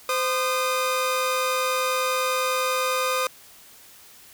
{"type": "tone pair together", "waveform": "sawtooth", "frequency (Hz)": [515, 1225], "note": ["C5", "D#6"], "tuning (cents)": [-28, -27], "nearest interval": "octave + minor third", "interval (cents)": 1501, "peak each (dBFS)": -21, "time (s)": [0.09, 3.27], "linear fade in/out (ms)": 2, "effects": ["white hiss -49 dBFS RMS until 4.33 s"]}